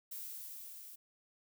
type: noise with level ramp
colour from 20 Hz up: violet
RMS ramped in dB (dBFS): -44 to -52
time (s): 0.11-0.96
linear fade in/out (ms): 10
effects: none